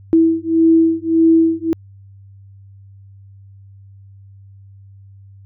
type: beating tone pair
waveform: sine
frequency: 326.1 / 327.8 Hz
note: E4 / E4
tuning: -19 / -10 cents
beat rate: 1.7 Hz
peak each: -13 dBFS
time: 0.13-1.73 s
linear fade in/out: 0 ms
effects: added 98 Hz sine -39 dBFS peak until 5.45 s